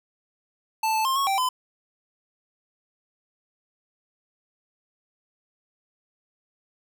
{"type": "tone with pitch steps", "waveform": "square", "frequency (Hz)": [881, 876, 1059, 1102, 780, 1016], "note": ["A5", "A5", "C6", "C#6", "G5", "B5"], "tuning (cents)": [2, -8, 21, -11, -9, 49], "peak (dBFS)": -22, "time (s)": [0.83, 1.49], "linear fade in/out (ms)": 5, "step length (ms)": 110, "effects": []}